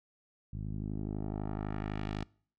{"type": "tone with low-pass filter sweep", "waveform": "10% pulse", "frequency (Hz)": 51.91, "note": "G#1", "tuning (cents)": 0, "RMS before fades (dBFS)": -37, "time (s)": [0.53, 2.24], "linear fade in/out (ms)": 5, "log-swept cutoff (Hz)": [130, 4700], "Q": 1, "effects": ["noise-tail reverb RT60 0.5 s tail -25 dB re dry"]}